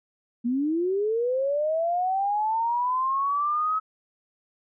sine linear sweep, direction up, 230.2 to 1287 Hz, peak -22 dBFS, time 0.44-3.8 s, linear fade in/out 20 ms, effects none

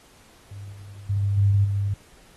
sine tone with level steps, 100 Hz, G2, 35 cents sharp, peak -35 / -39 / -20 / -15 / -21 dBFS, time 0.51-1.94 s, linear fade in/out 5 ms, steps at 0.72 / 1.09 / 1.37 / 1.64 s, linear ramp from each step 10 ms, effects pink hiss -54 dBFS RMS until 2.36 s + AAC 32 kbps

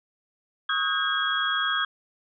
sine tone cluster, 1107 / 1267 / 1474 / 1615 / 3312 Hz, C#6 / D#6 / F#6 / G#6 / G#7, -3 / +31 / -7 / -49 / -5 cents, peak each -34 / -28 / -34 / -27 / -28 dBFS, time 0.69-1.85 s, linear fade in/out 5 ms, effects none

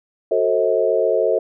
sine chord, F# diminished seventh, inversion none, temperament just, 370 / 444 / 532.8 / 639.4 Hz, F#4 / A4 / C5 / Eb5, 0 / +16 / +31 / +47 cents, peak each -23 / -19 / -20 / -20 dBFS, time 0.31-1.39 s, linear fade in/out 5 ms, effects none

